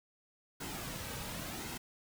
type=noise with flanger; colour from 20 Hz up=pink; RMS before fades=-42 dBFS; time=0.6-1.78 s; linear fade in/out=10 ms; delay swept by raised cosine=1.7 to 2.9 ms; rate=0.91 Hz; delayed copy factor=-0.5; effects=none